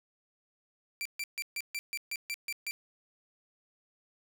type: tone bursts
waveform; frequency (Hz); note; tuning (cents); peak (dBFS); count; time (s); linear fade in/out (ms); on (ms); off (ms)
sawtooth; 2349; D7; 0; -30; 10; 1.01-2.71; 0; 44; 140
effects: none